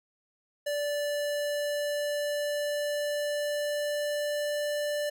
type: tone with pitch glide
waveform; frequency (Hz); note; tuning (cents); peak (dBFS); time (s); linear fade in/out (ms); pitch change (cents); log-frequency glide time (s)
square; 583 to 589.1; D5 to D5; -13 to +5; -29; 0.66-5.1; 10; +18; 0.76-4.72
effects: none